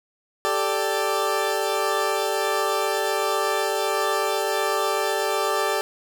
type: chord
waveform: 20% pulse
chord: G suspended second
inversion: none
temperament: equal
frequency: 392 / 440 / 587.3 Hz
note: G4 / A4 / D5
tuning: 0 / 0 / 0 cents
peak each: -21 dBFS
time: 0.45-5.81 s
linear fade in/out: 0 ms
effects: none